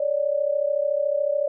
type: tone pair together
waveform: sine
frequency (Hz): 561 / 594.8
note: C#5 / D5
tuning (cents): +21 / +22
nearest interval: minor second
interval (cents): 101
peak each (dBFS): -23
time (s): 0-1.48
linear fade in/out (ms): 5
effects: none